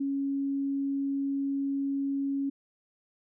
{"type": "tone", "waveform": "sine", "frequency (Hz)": 276.6, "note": "C#4", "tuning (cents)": -4, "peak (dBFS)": -27, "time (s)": [0, 2.5], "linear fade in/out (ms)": 10, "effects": []}